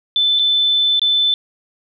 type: tone with dropouts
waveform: sine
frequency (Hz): 3520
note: A7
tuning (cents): 0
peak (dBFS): -12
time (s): 0.16-1.34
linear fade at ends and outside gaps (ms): 1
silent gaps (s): 0.39-0.394 / 0.995-1.017
effects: none